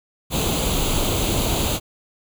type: noise with comb filter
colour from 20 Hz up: pink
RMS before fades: -21 dBFS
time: 0.3-1.8 s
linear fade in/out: 50 ms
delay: 0.28 ms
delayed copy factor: +0.7
effects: none